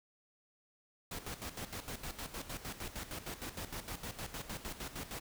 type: noise with tremolo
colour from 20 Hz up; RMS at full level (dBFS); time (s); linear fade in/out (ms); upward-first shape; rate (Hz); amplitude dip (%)
pink; -42; 1.11-5.2; 5; square; 6.5; 70
effects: none